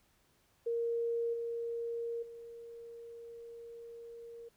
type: tone with level steps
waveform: sine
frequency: 466.2 Hz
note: A#4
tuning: in tune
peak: -31 / -35 / -46 dBFS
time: 0.66-4.49 s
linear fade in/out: 10 ms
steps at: 1.33 / 2.22 s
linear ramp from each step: 10 ms
effects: pink hiss -71 dBFS RMS until 4.56 s